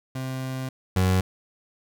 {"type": "tone pair in turn", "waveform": "30% pulse", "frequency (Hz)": [130.81, 93.06], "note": ["C3", "F#2"], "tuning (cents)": [0, 10], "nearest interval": "tritone", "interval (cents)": 590, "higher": "first", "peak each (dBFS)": [-26, -16], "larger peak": "second", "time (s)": [[0.15, 0.69], [0.96, 1.21]], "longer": "first", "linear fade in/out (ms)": 5, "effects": []}